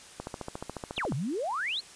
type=click train; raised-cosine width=1 ms; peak=-21 dBFS; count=14; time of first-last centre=0.2-1.122 s; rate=14.1 Hz
type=exponential two-way sweep; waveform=sine; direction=down then up; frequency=4507 to 120 to 4507 Hz; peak=-29 dBFS; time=0.96-1.81 s; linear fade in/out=20 ms; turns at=1.14 s
effects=white hiss -50 dBFS RMS until 1.95 s + resampled to 22050 Hz